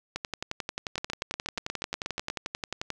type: two click trains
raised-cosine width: 0.2 ms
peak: -14 / -14 dBFS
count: 12 / 32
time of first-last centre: 0.98-2.301 / 0.16-2.903 s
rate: 8.33 / 11.3 Hz
effects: none